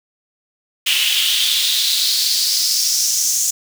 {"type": "noise with high-pass filter sweep", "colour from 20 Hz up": "pink", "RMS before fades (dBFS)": -17, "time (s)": [0.86, 3.51], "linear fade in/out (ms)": 10, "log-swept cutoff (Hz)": [2800, 6600], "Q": 4.3, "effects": []}